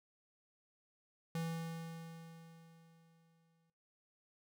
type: tone with exponential decay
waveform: square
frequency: 164.81 Hz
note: E3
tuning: in tune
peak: -37 dBFS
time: 1.35-3.7 s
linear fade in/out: 2 ms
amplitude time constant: 510 ms
effects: noise-tail reverb RT60 0.8 s tail -18 dB re dry